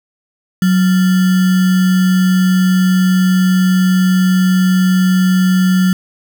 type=tone with sample-and-hold; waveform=sine; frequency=185 Hz; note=F#3; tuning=in tune; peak=-8 dBFS; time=0.62-5.93 s; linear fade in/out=2 ms; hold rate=1575 Hz; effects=none